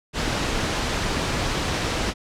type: noise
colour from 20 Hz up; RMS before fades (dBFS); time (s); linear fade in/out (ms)
pink; -24; 0.13-2.14; 50
effects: low-pass 6000 Hz 12 dB/octave